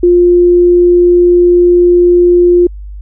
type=tone; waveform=sine; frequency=352 Hz; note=F4; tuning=14 cents sharp; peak=-3 dBFS; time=0.03-2.67 s; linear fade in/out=5 ms; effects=added 50 Hz sine -23 dBFS peak until 3.01 s